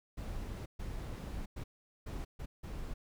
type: noise bursts at uneven times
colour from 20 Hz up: brown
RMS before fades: -41 dBFS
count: 6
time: 0.17-0.66 / 0.79-1.46 / 1.56-1.64 / 2.06-2.25 / 2.39-2.46 / 2.63-2.94 s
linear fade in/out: 10 ms
effects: none

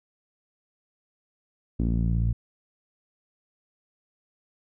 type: tone with low-pass filter sweep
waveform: sawtooth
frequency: 57.3 Hz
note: A#1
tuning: 29 cents flat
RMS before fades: -24 dBFS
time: 1.79-2.33 s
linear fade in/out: 10 ms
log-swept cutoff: 270 to 120 Hz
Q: 2.3
effects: none

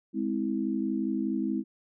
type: chord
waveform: sine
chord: Ab augmented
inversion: none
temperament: just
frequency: 207.7 / 259.6 / 324.5 Hz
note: Ab3 / C4 / E4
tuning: 0 / -13 / -27 cents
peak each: -31 dBFS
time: 0.13-1.64 s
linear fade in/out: 50 ms
effects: none

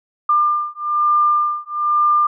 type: beating tone pair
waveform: sine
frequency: 1197 / 1198.1 Hz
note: D6 / D6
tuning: +33 / +34 cents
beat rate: 1.1 Hz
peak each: -17 dBFS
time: 0.29-2.27 s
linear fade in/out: 5 ms
effects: none

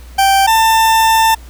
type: tone pair in turn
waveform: 40% pulse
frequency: 781 / 893.3 Hz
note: G5 / A5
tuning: -7 / +26 cents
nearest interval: major second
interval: 233 cents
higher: second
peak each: -7 dBFS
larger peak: neither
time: 0.18-0.47 / 0.47-1.35 s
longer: second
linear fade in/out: 10 ms
effects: added 60 Hz sine -32 dBFS peak until 1.49 s + pink hiss -43 dBFS RMS until 1.49 s

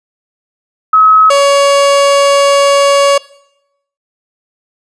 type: tone pair in turn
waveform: sine / 30% pulse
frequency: 1281 / 561.6 Hz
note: E6 / C#5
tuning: -50 / +22 cents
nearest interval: octave + major second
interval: 1428 cents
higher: first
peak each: -3 dBFS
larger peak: neither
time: 0.93-1.3 / 1.3-3.18 s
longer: second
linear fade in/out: 5 ms
effects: noise-tail reverb RT60 0.8 s tail -21 dB re dry + resampled to 22050 Hz

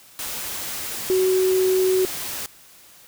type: tone in noise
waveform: sine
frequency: 373.6 Hz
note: F#4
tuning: 17 cents sharp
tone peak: -16 dBFS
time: 1.1-2.05 s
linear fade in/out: 0 ms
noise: white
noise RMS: -30 dBFS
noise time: 0.19-2.46 s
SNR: +11 dB
effects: white hiss -49 dBFS RMS until 3.07 s

